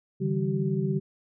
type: tone cluster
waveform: sine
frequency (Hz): 143 / 160 / 195.2 / 383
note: D3 / D#3 / G3 / G4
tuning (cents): -46 / +49 / -7 / -40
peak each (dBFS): -28 / -31 / -29 / -31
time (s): 0.2-1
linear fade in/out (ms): 20
effects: none